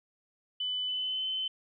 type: tone with pitch glide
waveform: sine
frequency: 3000 to 3056 Hz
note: F#7 to G7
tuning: +23 to -45 cents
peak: -30 dBFS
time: 0.6-1.48 s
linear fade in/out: 5 ms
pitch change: +32 cents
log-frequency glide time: 0.86-1.26 s
effects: none